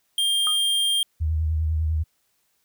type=tone; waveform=square; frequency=3200 Hz; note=G7; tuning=35 cents sharp; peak=-20 dBFS; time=0.18-1.03 s; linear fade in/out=2 ms
type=tone with exponential decay; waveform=sine; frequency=1244.5 Hz; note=D#6; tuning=in tune; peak=-24 dBFS; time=0.47-0.6 s; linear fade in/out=0 ms; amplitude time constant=28 ms
type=tone with vibrato; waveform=sine; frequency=78.9 Hz; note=D#2; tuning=25 cents sharp; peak=-20 dBFS; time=1.2-2.04 s; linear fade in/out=20 ms; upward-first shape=triangle; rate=10 Hz; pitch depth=50 cents each way
effects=white hiss -69 dBFS RMS until 2.64 s